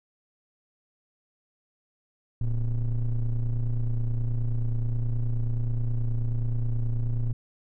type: ring-modulated tone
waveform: triangle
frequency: 65.41 Hz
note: C2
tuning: in tune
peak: -18 dBFS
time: 2.41-7.33 s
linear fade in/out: 5 ms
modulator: 50.7 Hz
effects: none